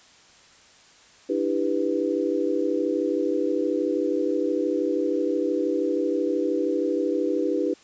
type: chord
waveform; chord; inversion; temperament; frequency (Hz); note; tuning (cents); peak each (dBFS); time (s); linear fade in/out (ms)
sine; E minor seventh; third; just; 296.7 / 329.6 / 395.6 / 494.4; D4 / E4 / G4 / B4; +18 / 0 / +16 / +2; -27; 1.29-7.74; 10
effects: white hiss -53 dBFS RMS until 7.83 s + resampled to 16000 Hz